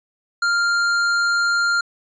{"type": "tone with hard clipping", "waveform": "triangle", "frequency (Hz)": 1396.9, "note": "F6", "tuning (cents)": 0, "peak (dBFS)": -18, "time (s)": [0.42, 1.81], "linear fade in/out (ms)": 5, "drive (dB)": 17, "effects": ["resampled to 16000 Hz"]}